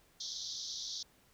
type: band-pass noise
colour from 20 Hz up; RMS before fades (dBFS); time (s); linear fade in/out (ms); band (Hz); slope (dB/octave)
white; -42; 0.2-1.03; 5; 3400 to 6200; 96
effects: pink hiss -67 dBFS RMS until 1.33 s

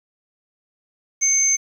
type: tone pair together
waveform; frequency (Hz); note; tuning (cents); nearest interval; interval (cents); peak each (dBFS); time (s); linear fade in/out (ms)
sine; 2215 / 6265; C#7 / G8; -2 / -2; octave + tritone; 1800; -26 / -15; 1.21-1.57; 20
effects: 8-bit

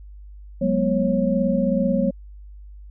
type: tone cluster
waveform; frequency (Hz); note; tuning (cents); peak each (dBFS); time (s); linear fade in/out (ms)
sine; 184.2 / 206.6 / 242.6 / 547; F#3 / G#3 / B3 / C#5; -7 / -9 / -31 / -23; -23; 0.61-2.11; 10
effects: added 50 Hz sine -38 dBFS peak until 2.9 s

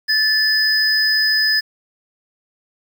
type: tone pair together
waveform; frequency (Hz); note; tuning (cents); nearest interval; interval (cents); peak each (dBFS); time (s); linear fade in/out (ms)
triangle; 1746 / 5028; A6 / D#8; -14 / +17; octave + tritone; 1831; -15; 0.08-1.61; 20
effects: 7-bit

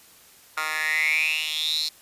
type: tone with high-pass filter sweep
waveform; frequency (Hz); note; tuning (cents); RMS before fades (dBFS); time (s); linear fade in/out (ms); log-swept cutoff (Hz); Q
10% pulse; 155.56; D#3; 0; -25; 0.57-1.89; 5; 1400 to 4400; 9.8
effects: white hiss -52 dBFS RMS until 2.01 s + resampled to 32000 Hz

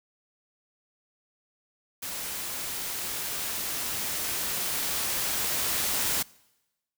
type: noise with level ramp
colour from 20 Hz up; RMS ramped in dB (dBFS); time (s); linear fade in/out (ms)
white; -35 to -27; 2.02-6.23; 10
effects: noise-tail reverb RT60 1.0 s tail -24 dB re dry

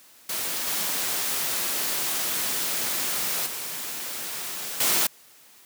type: noise with level steps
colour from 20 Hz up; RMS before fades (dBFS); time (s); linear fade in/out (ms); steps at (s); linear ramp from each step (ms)
white; -29 / -27 / -33 / -22; 0.29-5.07; 5; 0.67 / 3.46 / 4.8; 5
effects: white hiss -53 dBFS RMS until 5.65 s + high-pass 150 Hz 12 dB/octave

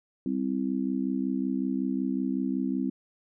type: chord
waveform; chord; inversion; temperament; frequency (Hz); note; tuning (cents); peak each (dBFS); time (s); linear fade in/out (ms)
sine; C major; second; just; 196.22 / 261.6 / 327; G3 / C4 / E4; +2 / 0 / -14; -31 / -28 / -34; 0.26-2.9; 2
effects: none

